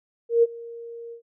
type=tone with ADSR envelope; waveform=sine; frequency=466.2 Hz; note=A#4; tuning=in tune; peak=-12 dBFS; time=0.29-1.22 s; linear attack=140 ms; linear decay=31 ms; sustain=-23 dB; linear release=97 ms; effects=none